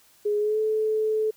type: tone with pitch glide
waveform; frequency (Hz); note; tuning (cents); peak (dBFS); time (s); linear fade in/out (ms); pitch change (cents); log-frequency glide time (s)
sine; 416.3 to 434; G#4 to A4; +4 to -24; -21; 0.25-1.31; 10; +72; 0.38-0.59
effects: white hiss -58 dBFS RMS until 1.36 s